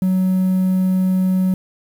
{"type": "tone", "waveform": "triangle", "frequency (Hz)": 186.3, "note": "F#3", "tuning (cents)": 12, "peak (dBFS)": -11, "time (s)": [0.02, 1.54], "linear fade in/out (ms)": 2, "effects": ["tanh soft clip ceiling -7 dBFS", "7-bit"]}